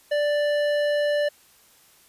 sine tone with hard clipping, 587.3 Hz, D5, in tune, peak -22 dBFS, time 0.11-1.29 s, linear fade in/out 10 ms, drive 12 dB, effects white hiss -56 dBFS RMS until 2.08 s + resampled to 32000 Hz

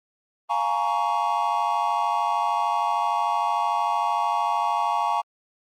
triangle chord, Bb minor seventh, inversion second, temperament just, 699.2 / 839.1 / 932.3 / 1118.8 Hz, F5 / Ab5 / Bb5 / Db6, +2 / +18 / 0 / +16 cents, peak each -27 / -24 / -24 / -25 dBFS, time 0.49-5.22 s, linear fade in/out 20 ms, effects Opus 24 kbps

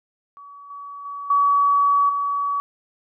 sine tone with level steps, 1136 Hz, C#6, 42 cents sharp, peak -39 / -33 / -29 / -14 / -20 dBFS, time 0.37-2.6 s, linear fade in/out 0 ms, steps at 0.7 / 1.05 / 1.3 / 2.09 s, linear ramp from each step 5 ms, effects none

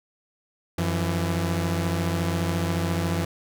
sawtooth tone pair together, 90.7 / 167.11 Hz, F#2 / E3, -34 / +24 cents, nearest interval major seventh, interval 1058 cents, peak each -22 dBFS, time 0.78-3.25 s, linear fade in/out 5 ms, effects none

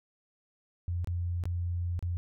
sine tone with dropouts, 87.31 Hz, F2, in tune, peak -29 dBFS, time 0.88-2.17 s, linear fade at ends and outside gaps 0 ms, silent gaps 1.045-1.073 / 1.438-1.455 / 1.992-2.026 s, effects none

